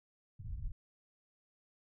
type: low-pass noise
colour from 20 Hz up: pink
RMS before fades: -41 dBFS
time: 0.39-0.72 s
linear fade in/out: 5 ms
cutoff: 110 Hz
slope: 24 dB/octave
effects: none